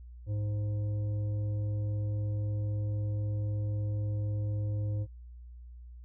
sine tone with frequency modulation, 103.83 Hz, G#2, in tune, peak -29 dBFS, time 0.26-5.07 s, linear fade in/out 50 ms, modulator 418 Hz, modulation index 0.26, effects added 60 Hz sine -45 dBFS peak until 6.04 s

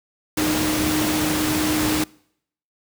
sine tone in noise, 307.7 Hz, D#4, 19 cents flat, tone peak -21 dBFS, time 0.37-2.04 s, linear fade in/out 5 ms, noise pink, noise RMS -23 dBFS, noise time 0.37-2.04 s, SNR -1 dB, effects noise-tail reverb RT60 0.7 s tail -25 dB re dry + high-pass 80 Hz 12 dB/octave

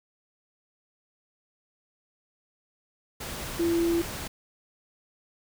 sine tone in noise, 337.9 Hz, E4, 43 cents sharp, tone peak -22 dBFS, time 3.59-4.02 s, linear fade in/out 10 ms, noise pink, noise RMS -36 dBFS, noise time 3.2-4.28 s, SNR +11 dB, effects none

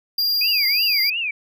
square tone, 4793 Hz, D8, 34 cents sharp, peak -18 dBFS, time 0.18-1.1 s, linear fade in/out 5 ms
sine tone with vibrato, 2437 Hz, D#7, 37 cents flat, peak -21 dBFS, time 0.41-1.31 s, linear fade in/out 5 ms, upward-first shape triangle, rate 2.9 Hz, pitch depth 300 cents each way
effects none

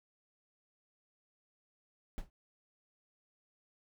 brown noise with exponential decay, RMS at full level -34 dBFS, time 2.18-2.3 s, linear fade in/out 0 ms, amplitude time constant 26 ms, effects none

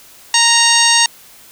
harmonic tone with a mistuned harmonic, 932.3 Hz, A#5, in tune, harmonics 1 / 2 / 3 / 4 / 5 / 6 / 7 / 9, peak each -17 / -17 / -17 / -17 / -17 / -17 / -17 / -17 dBFS, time 0.34-1.06 s, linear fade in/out 2 ms, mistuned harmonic 5, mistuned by -48 cents, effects white hiss -42 dBFS RMS until 1.51 s

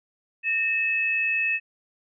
sine tone pair together, 1832 / 2591 Hz, A#6 / E7, -31 / -30 cents, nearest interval tritone, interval 601 cents, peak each -29 / -22 dBFS, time 0.43-1.6 s, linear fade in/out 50 ms, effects none

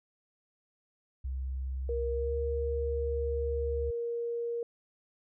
sine tone with pitch glide, 65.41 to 71.33 Hz, C2 to D2, 0 to -50 cents, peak -32 dBFS, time 1.24-3.91 s, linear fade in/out 10 ms, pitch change +150 cents, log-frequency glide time 2.1-2.35 s
sine tone, 470 Hz, A#4, 14 cents sharp, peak -31 dBFS, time 1.89-4.63 s, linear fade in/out 2 ms
effects none

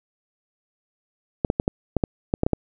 clicks, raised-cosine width 2 ms, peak -6 dBFS, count 10, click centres 1.448 / 1.501 / 1.599 / 1.679 / 1.967 / 2.038 / 2.339 / 2.434 / 2.465 / 2.533 s, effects none

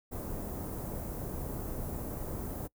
pink band-stop noise, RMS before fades -38 dBFS, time 0.11-2.68 s, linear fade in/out 20 ms, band 670 to 16000 Hz, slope 12 dB/octave, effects noise-tail reverb RT60 0.1 s tail -23 dB re dry

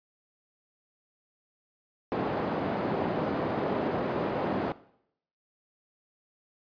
white band-pass noise, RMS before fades -30 dBFS, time 2.12-4.72 s, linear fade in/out 0 ms, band 150 to 600 Hz, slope 12 dB/octave, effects noise-tail reverb RT60 0.7 s tail -18 dB re dry + resampled to 11025 Hz

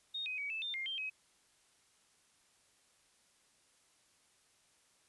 sine tone with pitch steps, 3707 / 2514 / 2267 / 2627 / 3605 / 2118 / 3158 / 2542 Hz, A#7 / D#7 / C#7 / E7 / A7 / C7 / G7 / D#7, -10 / +17 / +38 / -7 / +41 / +21 / +12 / +36 cents, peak -37 dBFS, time 0.14-1.1 s, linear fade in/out 10 ms, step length 120 ms, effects white hiss -70 dBFS RMS until 5.08 s + resampled to 24000 Hz

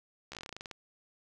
slowing click train, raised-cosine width 0.2 ms, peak -25 dBFS, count 14, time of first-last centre 0.32-0.712 s, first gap 14 ms, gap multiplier 1.12, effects none

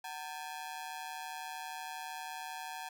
sawtooth ring-modulated tone, 830.6 Hz, G#5, in tune, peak -34 dBFS, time 0.04-2.89 s, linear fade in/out 5 ms, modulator 76.3 Hz, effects none

